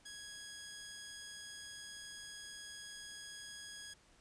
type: tone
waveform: 10% pulse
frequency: 1661.2 Hz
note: G#6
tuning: in tune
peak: -39 dBFS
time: 0.05-3.94 s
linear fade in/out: 10 ms
effects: pink hiss -67 dBFS RMS until 4.2 s + resampled to 22050 Hz